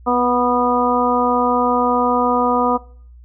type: harmonic tone with a mistuned harmonic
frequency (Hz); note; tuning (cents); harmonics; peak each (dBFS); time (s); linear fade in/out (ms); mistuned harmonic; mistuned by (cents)
245.3; B3; -12; 1 / 2 / 3 / 4 / 5; -20 / -20 / -20 / -20 / -20; 0.06-2.78; 20; 1; +16
effects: noise-tail reverb RT60 0.5 s tail -21 dB re dry + added 60 Hz sine -39 dBFS peak until 3.24 s